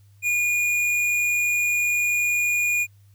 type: tone with hard clipping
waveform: triangle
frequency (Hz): 2437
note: D#7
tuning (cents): -37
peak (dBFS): -21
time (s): 0.22-2.87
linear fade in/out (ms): 50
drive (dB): 15
effects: added 100 Hz sine -50 dBFS peak until 3.14 s + white hiss -66 dBFS RMS until 3.14 s